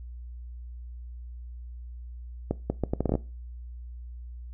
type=accelerating click train; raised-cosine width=2 ms; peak=-12 dBFS; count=10; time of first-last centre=2.51-3.153 s; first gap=190 ms; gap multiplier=0.72; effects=noise-tail reverb RT60 0.3 s tail -20 dB re dry + added 60 Hz sine -38 dBFS peak until 4.53 s